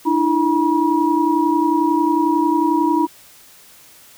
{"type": "tone cluster", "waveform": "sine", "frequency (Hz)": [300.9, 332, 962], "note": ["D4", "E4", "B5"], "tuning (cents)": [42, 12, -46], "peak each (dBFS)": -18, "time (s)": [0.05, 3.07], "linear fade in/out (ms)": 20, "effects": ["white hiss -46 dBFS RMS until 4.17 s"]}